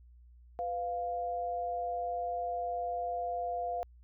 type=tone pair together; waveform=sine; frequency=499.9 / 698.4 Hz; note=B4 / F5; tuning=+21 / 0 cents; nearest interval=tritone; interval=579 cents; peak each=-39 / -33 dBFS; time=0.59-3.83 s; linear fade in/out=0 ms; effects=added 60 Hz sine -54 dBFS peak until 4.03 s